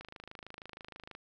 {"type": "click train", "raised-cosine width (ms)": 0.3, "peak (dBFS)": -30, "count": 31, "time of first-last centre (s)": [0.01, 1.151], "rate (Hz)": 26.3, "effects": []}